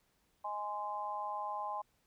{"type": "harmonic tone", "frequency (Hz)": 207.7, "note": "G#3", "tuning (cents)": 0, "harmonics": [3, 4, 5], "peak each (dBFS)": [-46, -39, -40], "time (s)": [0.44, 1.82], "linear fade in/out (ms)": 10, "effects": ["pink hiss -75 dBFS RMS until 2.06 s"]}